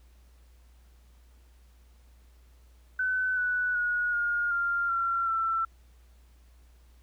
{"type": "tone with pitch steps", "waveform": "sine", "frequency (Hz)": [1512, 1481.7, 1452.1, 1423, 1394.5, 1366.6, 1339.3], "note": ["F#6", "F#6", "F#6", "F6", "F6", "F6", "E6"], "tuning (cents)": [37, 2, -33, 32, -3, -38, 27], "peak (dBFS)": -25, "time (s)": [2.99, 5.65], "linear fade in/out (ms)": 5, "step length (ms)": 380, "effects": ["added 60 Hz sine -54 dBFS peak until 7.02 s", "pink hiss -67 dBFS RMS until 7.02 s"]}